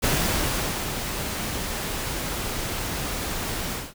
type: noise with ADSR envelope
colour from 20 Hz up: pink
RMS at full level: -22 dBFS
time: 0.02-3.94 s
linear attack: 23 ms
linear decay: 800 ms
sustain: -7 dB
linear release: 210 ms
effects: none